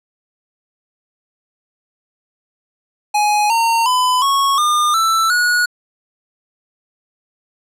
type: tone with pitch steps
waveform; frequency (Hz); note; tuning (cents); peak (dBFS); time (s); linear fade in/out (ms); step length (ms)
square; 836 / 916.9 / 1005.7 / 1103.1 / 1209.9 / 1327.1 / 1455.6; G#5 / A#5 / B5 / C#6 / D#6 / E6 / F#6; +11 / -29 / +31 / -9 / -49 / +11 / -29; -13; 3.14-5.66; 10; 360
effects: low-pass 12000 Hz 12 dB/octave